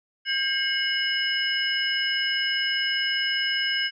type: tone cluster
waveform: sine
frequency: 1600 / 2160 / 2935 / 5140 Hz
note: G6 / C#7 / F#7 / E8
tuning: +35 / -45 / -15 / -45 cents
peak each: -27 / -31 / -26 / -31 dBFS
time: 0.25-3.91 s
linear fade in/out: 50 ms
effects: none